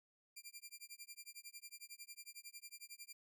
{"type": "tone with tremolo", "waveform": "10% pulse", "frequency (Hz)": 2380, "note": "D7", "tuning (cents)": 22, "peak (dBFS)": -40, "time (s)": [0.36, 3.13], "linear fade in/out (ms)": 10, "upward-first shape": "sine", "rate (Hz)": 11, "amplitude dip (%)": 100, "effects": []}